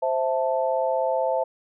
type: chord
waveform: sine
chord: A minor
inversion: first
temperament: equal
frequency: 523.3 / 659.3 / 880 Hz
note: C5 / E5 / A5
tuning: 0 / 0 / 0 cents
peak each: -24 / -25 / -27 dBFS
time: 0.02-1.44 s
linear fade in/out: 10 ms
effects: none